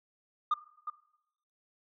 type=tone with echo; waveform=sine; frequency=1215 Hz; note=D#6; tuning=42 cents flat; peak=-22 dBFS; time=0.51-0.54 s; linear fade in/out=5 ms; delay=360 ms; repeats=1; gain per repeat=-11 dB; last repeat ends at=0.9 s; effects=noise-tail reverb RT60 0.8 s tail -18 dB re dry + tanh soft clip ceiling -23 dBFS